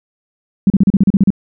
sine tone bursts, 196 Hz, G3, in tune, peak -5 dBFS, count 10, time 0.67-1.304 s, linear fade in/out 2 ms, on 31 ms, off 36 ms, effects none

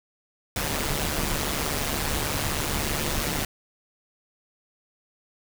pink noise with amplitude modulation, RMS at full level -24 dBFS, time 0.56-3.45 s, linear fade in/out 2 ms, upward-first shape sine, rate 147 Hz, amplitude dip 70%, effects none

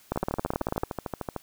two click trains, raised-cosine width 1 ms, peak -16 / -12 dBFS, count 17 / 14, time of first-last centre 0.16-1.363 / 0.12-0.834 s, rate 13.3 / 18.2 Hz, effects white hiss -57 dBFS RMS until 1.42 s

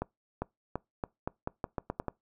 accelerating click train, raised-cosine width 1 ms, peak -18 dBFS, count 11, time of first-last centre 0.02-2.083 s, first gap 400 ms, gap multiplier 0.84, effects noise-tail reverb RT60 0.2 s tail -24 dB re dry

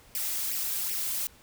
blue noise with flanger, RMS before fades -31 dBFS, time 0.15-1.27 s, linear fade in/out 0 ms, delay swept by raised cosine 0.37 to 3.97 ms, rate 2.6 Hz, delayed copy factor +0.75, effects pink hiss -56 dBFS RMS until 1.42 s

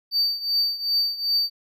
triangle tone with tremolo, 4608 Hz, D8, 34 cents flat, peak -16 dBFS, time 0.11-1.5 s, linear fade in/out 50 ms, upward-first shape triangle, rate 2.6 Hz, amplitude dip 85%, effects none

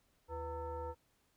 sine tone with frequency modulation, 493.9 Hz, B4, in tune, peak -39 dBFS, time 0.28-0.95 s, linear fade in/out 50 ms, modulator 416 Hz, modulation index 1.3, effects pink hiss -75 dBFS RMS until 1.36 s

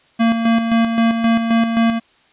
square tone with tremolo, 228.9 Hz, A#3, 31 cents flat, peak -12 dBFS, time 0.19-2 s, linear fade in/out 20 ms, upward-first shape square, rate 3.8 Hz, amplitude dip 50%, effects white hiss -54 dBFS RMS until 2.32 s + resampled to 8000 Hz

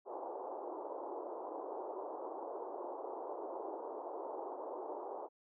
pink band-pass noise, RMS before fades -44 dBFS, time 0.05-5.29 s, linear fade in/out 50 ms, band 340 to 1000 Hz, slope 48 dB/octave, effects none

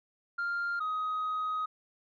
sine tone pair in turn, 1396.9 / 1257.1 Hz, F6 / D#6, 0 / +17 cents, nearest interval major second, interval 183 cents, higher first, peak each -28 dBFS, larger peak neither, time 0.38-0.8 / 0.8-1.66 s, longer second, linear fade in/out 10 ms, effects tanh soft clip ceiling -28 dBFS

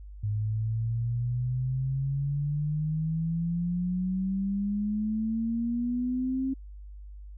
sine exponential sweep, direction up, 103.83 to 268 Hz, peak -26 dBFS, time 0.23-6.54 s, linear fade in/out 10 ms, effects added 50 Hz sine -41 dBFS peak until 7.37 s

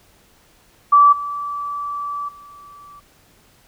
sine tone with level steps, 1157 Hz, D6, 26 cents flat, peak -7 / -23 / -39 dBFS, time 0.92-3 s, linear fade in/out 10 ms, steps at 1.12 / 2.28 s, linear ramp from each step 10 ms, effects pink hiss -54 dBFS RMS until 3.67 s

